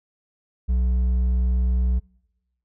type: tone with hard clipping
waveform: sine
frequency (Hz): 61.7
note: B1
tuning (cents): -1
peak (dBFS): -19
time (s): 0.68-2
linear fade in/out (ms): 20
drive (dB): 4
effects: noise-tail reverb RT60 1.0 s tail -26 dB re dry